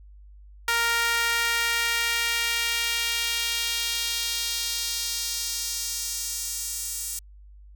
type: tone with high-pass filter sweep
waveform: sawtooth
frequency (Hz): 466.2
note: A#4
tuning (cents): 0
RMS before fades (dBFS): -27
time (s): 0.68-7.19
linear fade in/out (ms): 2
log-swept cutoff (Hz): 1400 to 8000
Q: 1.4
effects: added 50 Hz sine -45 dBFS peak until 7.75 s